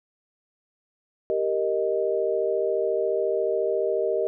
sine chord, Eb major, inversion first, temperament equal, 392 / 466.2 / 622.3 Hz, G4 / Bb4 / Eb5, 0 / 0 / 0 cents, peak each -26 dBFS, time 1.3-4.27 s, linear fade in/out 0 ms, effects none

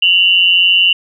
sine tone pair together, 2775 / 2957 Hz, F7 / F#7, -12 / -2 cents, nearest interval minor second, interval 110 cents, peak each -10 dBFS, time 0.02-0.93 s, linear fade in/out 5 ms, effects none

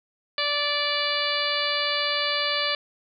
harmonic tone with a mistuned harmonic, 583 Hz, D5, 13 cents flat, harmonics 1 / 2 / 3 / 4 / 5 / 6 / 7 / 8, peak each -31 / -31 / -31 / -31 / -31 / -31 / -31 / -31 dBFS, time 0.38-2.75 s, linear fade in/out 2 ms, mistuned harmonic 8, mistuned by -22 cents, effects none

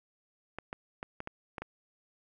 clicks, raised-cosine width 0.5 ms, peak -23 dBFS, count 7, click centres 0.586 / 0.729 / 1.029 / 1.204 / 1.274 / 1.582 / 1.62 s, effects none

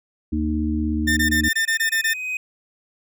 harmonic tone, 76.8 Hz, D#2, 22 cents flat, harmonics 1 / 3 / 4, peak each -24 / -24 / -24 dBFS, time 0.32-1.49 s, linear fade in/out 10 ms
40% pulse tone bursts, 1798 Hz, A6, 37 cents sharp, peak -17 dBFS, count 9, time 1.07-2.138 s, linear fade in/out 10 ms, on 100 ms, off 21 ms
triangle tone with exponential growth, 2511 Hz, D#7, 15 cents sharp, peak -20 dBFS, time 1.12-2.37 s, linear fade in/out 2 ms, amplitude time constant 270 ms
effects none

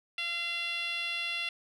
10% pulse tone with band-pass filter, 686 Hz, F5, 31 cents flat, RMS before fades -34 dBFS, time 0.18-1.49 s, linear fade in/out 2 ms, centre 2900 Hz, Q 2.7, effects none

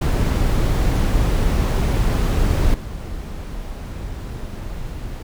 brown noise with level steps, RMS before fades -17 / -29 dBFS, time 0.01-5.23 s, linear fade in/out 10 ms, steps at 2.74 s, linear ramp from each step 2 ms, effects none

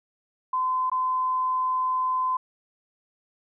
sine tone with dropouts, 1025 Hz, C6, 36 cents flat, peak -22 dBFS, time 0.53-2.37 s, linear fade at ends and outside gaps 5 ms, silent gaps 0.899-0.916 s, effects none

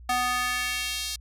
square tone with high-pass filter sweep, 248 Hz, B3, 7 cents sharp, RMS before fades -28 dBFS, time 0.09-1.16 s, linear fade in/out 5 ms, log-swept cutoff 800 to 4400 Hz, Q 1.5, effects added 60 Hz sine -43 dBFS peak until 1.2 s + resampled to 32000 Hz

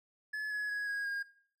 triangle tone with pitch steps, 1713 / 1690.4 / 1668.1 / 1646.1 / 1624.3 Hz, A6 / G#6 / G#6 / G#6 / G#6, -47 / +30 / +7 / -16 / -39 cents, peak -32 dBFS, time 0.33-1.23 s, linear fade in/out 10 ms, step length 180 ms, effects noise-tail reverb RT60 0.5 s tail -17 dB re dry

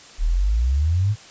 sine exponential sweep, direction up, 36.17 to 110.5 Hz, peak -16 dBFS, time 0.18-1.16 s, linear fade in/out 50 ms, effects white hiss -44 dBFS RMS until 1.3 s + resampled to 16000 Hz

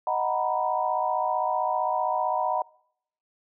sine chord, B major seventh, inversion first, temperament equal, 622.3 / 740 / 932.3 / 987.8 Hz, D#5 / F#5 / A#5 / B5, 0 / 0 / 0 / 0 cents, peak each -30 / -27 / -29 / -29 dBFS, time 0.07-2.62 s, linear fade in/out 2 ms, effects noise-tail reverb RT60 0.7 s tail -24 dB re dry

